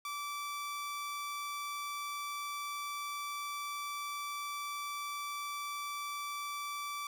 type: tone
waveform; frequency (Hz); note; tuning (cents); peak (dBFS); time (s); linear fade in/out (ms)
sawtooth; 1161; D6; -20; -34; 0.05-7.07; 2
effects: none